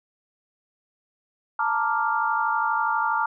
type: chord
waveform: sine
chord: Bb major seventh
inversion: third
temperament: equal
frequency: 880 / 932.3 / 1174.7 / 1396.9 Hz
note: A5 / Bb5 / D6 / F6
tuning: 0 / 0 / 0 / 0 cents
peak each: -26 / -27 / -27 / -26 dBFS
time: 1.59-3.26 s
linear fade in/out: 5 ms
effects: none